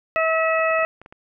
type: harmonic tone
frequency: 646 Hz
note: E5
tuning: 35 cents flat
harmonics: 1 / 2 / 3 / 4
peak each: -20 / -23 / -25 / -26 dBFS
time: 0.16-0.85 s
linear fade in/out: 0 ms
type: clicks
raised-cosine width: 0.5 ms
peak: -27 dBFS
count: 7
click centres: 0.593 / 0.711 / 0.79 / 0.828 / 1.016 / 1.061 / 1.125 s
effects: none